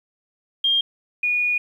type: tone pair in turn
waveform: sine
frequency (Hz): 3211 / 2452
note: G7 / D#7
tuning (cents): +41 / -26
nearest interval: perfect fourth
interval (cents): 467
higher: first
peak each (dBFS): -16 / -18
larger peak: first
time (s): 0.64-0.81 / 1.23-1.58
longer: second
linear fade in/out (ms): 5
effects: 9-bit